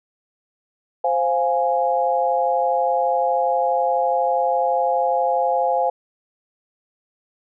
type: chord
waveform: sine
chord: F minor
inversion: second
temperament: equal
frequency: 523.3 / 698.5 / 830.6 Hz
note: C5 / F5 / Ab5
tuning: 0 / 0 / 0 cents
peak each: -21 dBFS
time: 1.04-5.9 s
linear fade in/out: 5 ms
effects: none